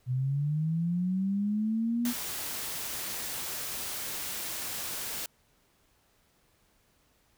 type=linear sweep; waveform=sine; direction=up; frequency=123.4 to 245.2 Hz; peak=-26 dBFS; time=0.06-2.14 s; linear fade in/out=50 ms
type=noise; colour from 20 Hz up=white; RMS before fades=-36 dBFS; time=2.05-5.26 s; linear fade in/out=2 ms
effects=pink hiss -68 dBFS RMS until 7.37 s